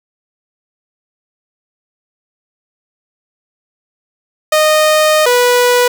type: tone pair in turn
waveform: sawtooth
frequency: 617 / 490.5 Hz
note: D#5 / B4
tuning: -15 / -12 cents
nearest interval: major third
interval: 397 cents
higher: first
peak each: -4 dBFS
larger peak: neither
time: 4.52-5.26 / 5.26-5.88 s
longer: first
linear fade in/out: 5 ms
effects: none